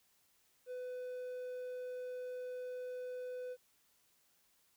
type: tone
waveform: triangle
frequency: 501 Hz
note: B4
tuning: 25 cents sharp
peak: -39 dBFS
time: 0.66-3.57 s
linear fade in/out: 50 ms
effects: white hiss -73 dBFS RMS until 4.76 s